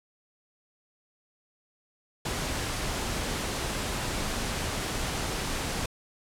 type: noise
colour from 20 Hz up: pink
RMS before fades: -31 dBFS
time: 2.25-5.86 s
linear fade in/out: 5 ms
effects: low-pass 10000 Hz 12 dB/octave